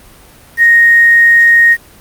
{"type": "tone with quantisation", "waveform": "sine", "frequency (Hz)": 1864.7, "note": "A#6", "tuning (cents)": 0, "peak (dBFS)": -3, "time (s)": [0.57, 1.77], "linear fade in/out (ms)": 50, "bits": 5, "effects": ["pink hiss -40 dBFS RMS until 2 s", "Opus 32 kbps"]}